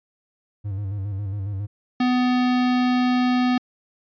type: tone with vibrato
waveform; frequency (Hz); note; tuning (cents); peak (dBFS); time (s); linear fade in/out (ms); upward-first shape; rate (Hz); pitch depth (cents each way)
triangle; 99.6; G2; +28; -23; 0.64-1.67; 20; square; 7.3; 60
type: tone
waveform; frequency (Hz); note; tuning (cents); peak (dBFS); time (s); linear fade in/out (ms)
square; 249.7; B3; +19; -18; 2-3.58; 5
effects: resampled to 11025 Hz